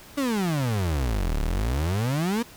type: exponential two-way sweep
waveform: 35% pulse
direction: down then up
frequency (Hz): 293.7 to 34.44 to 244.7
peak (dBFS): -21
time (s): 0.17-2.43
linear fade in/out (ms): 10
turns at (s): 1.39
effects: pink hiss -47 dBFS RMS until 2.56 s